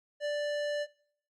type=tone with tanh clipping; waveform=sine; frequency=587.3 Hz; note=D5; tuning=in tune; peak=-32 dBFS; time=0.2-0.87 s; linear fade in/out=50 ms; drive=17 dB; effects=noise-tail reverb RT60 0.6 s tail -20 dB re dry + Opus 48 kbps